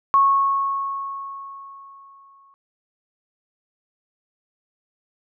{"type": "tone with exponential decay", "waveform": "sine", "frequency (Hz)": 1100, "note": "C#6", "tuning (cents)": -14, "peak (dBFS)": -11, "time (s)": [0.14, 2.54], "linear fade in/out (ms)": 0, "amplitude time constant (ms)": 520, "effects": []}